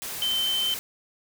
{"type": "tone in noise", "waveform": "sine", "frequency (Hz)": 3089, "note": "G7", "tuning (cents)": -26, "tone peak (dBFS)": -23, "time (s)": [0.22, 0.74], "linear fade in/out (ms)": 0, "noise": "white", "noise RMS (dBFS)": -34, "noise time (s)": [0.02, 0.79], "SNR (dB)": 8, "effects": []}